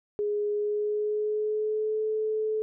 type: tone with pitch glide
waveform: sine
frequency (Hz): 415.3 to 433.4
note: G#4 to A4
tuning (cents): 0 to -26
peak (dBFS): -25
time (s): 0.19-2.62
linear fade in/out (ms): 0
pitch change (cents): +74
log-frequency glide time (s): 0.52-2.03
effects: none